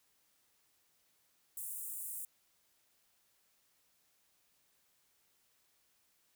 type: high-pass noise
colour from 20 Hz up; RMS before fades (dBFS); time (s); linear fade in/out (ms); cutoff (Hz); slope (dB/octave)
pink; -43; 1.57-2.25; 2; 8200; 48
effects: white hiss -74 dBFS RMS until 6.35 s